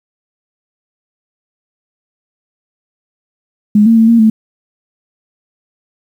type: tone with pitch steps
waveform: sine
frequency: 209.2 / 227.8 / 224.4 / 231.6 / 219.5 Hz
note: G#3 / A#3 / A3 / A#3 / A3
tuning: +13 / -40 / +34 / -11 / -4 cents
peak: -4 dBFS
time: 3.75-4.3 s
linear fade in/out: 5 ms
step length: 110 ms
effects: 7-bit